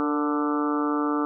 harmonic tone with a mistuned harmonic, 147.4 Hz, D3, 7 cents sharp, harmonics 2 / 3 / 4 / 5 / 6 / 7 / 8 / 9 / 10, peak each -24 / -31 / -38 / -38 / -34 / -39 / -30 / -33 / -43 dBFS, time 0-1.25 s, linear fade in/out 0 ms, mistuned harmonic 3, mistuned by +38 cents, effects none

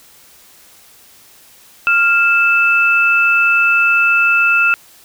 sine tone pair together, 1394.8 / 2633 Hz, F6 / E7, -3 / -3 cents, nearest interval major seventh, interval 1100 cents, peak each -12 dBFS, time 1.87-4.74 s, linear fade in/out 0 ms, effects white hiss -45 dBFS RMS until 5.04 s

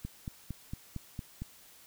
click train, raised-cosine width 5 ms, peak -25 dBFS, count 7, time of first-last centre 0.05-1.42 s, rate 4.38 Hz, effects white hiss -57 dBFS RMS until 1.86 s

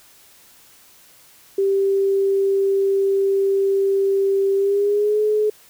sine tone with pitch glide, 392 to 425 Hz, G4 to G#4, 0 to +40 cents, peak -15 dBFS, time 1.58-5.5 s, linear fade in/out 5 ms, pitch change +140 cents, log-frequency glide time 4.56-5.2 s, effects white hiss -50 dBFS RMS until 5.69 s

